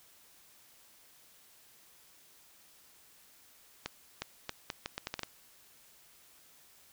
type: accelerating click train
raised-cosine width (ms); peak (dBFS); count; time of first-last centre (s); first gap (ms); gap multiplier
0.2; -18; 10; 3.86-5.233; 360; 0.76
effects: white hiss -61 dBFS RMS until 6.92 s